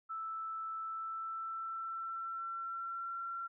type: tone with pitch glide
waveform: sine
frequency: 1318.5 to 1362.6 Hz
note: E6 to F6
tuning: 0 to -43 cents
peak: -38 dBFS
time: 0.09-3.48 s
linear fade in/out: 20 ms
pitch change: +57 cents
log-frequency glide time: 0.78-3.19 s
effects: none